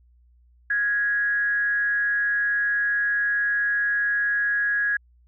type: tone with frequency modulation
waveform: sine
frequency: 1661.2 Hz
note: G#6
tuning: in tune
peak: -20 dBFS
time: 0.7-4.97 s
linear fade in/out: 5 ms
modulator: 233 Hz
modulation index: 0.31
effects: added 60 Hz sine -54 dBFS peak until 5.27 s